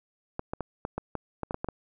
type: clicks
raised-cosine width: 1 ms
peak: -17 dBFS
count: 11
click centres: 0.394 / 0.535 / 0.607 / 0.851 / 0.98 / 1.153 / 1.433 / 1.509 / 1.544 / 1.645 / 1.687 s
effects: none